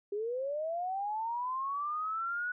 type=linear sweep; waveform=sine; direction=up; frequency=396.4 to 1480 Hz; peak=-32 dBFS; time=0.12-2.52 s; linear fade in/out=5 ms; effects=none